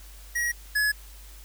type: tone pair in turn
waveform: square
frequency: 1903 / 1695.4 Hz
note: A#6 / G#6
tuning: +35 / +35 cents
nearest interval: major second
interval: 200 cents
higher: first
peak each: -25 / -22 dBFS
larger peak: second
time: 0.35-0.52 / 0.75-0.92 s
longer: neither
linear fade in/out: 10 ms
effects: added 50 Hz sine -44 dBFS peak until 1.44 s + white hiss -51 dBFS RMS until 1.44 s